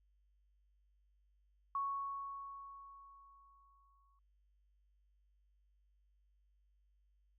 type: tone with exponential decay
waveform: sine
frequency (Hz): 1108.7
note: C#6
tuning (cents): 0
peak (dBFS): -34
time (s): 1.75-4.19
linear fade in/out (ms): 2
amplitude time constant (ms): 530
effects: added 50 Hz sine -70 dBFS peak until 7.38 s